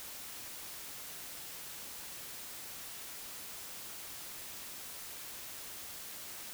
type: silence
effects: white hiss -46 dBFS RMS until 6.53 s